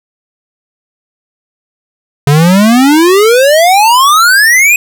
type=exponential sweep; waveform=square; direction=up; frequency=138.59 to 2540 Hz; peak=-4 dBFS; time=2.27-4.76 s; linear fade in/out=2 ms; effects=none